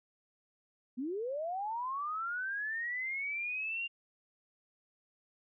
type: linear sweep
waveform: sine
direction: up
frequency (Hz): 233.1 to 2800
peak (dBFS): -34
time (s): 0.97-3.88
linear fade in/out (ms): 20
effects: none